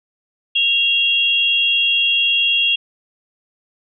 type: tone pair together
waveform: sine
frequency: 2769 / 3293 Hz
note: F7 / G#7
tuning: -15 / -15 cents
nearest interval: minor third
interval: 300 cents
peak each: -16 dBFS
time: 0.55-2.76 s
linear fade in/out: 10 ms
effects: none